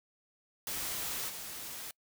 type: noise with level steps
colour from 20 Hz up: white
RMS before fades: -37 / -43 dBFS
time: 0.67-1.91 s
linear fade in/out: 2 ms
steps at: 1.28 s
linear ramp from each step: 20 ms
effects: noise-tail reverb RT60 0.1 s tail -26 dB re dry